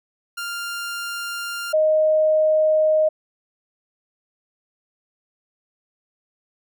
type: tone pair in turn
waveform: sawtooth / sine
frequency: 1396.9 / 622.2 Hz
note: F6 / D#5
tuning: 0 / 0 cents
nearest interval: octave + major second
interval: 1400 cents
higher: first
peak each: -23 / -14 dBFS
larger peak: second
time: 0.37-1.73 / 1.73-3.09 s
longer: neither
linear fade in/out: 10 ms
effects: none